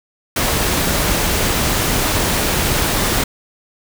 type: noise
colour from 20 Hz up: pink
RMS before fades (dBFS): -17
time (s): 0.36-3.24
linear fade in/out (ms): 5
effects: none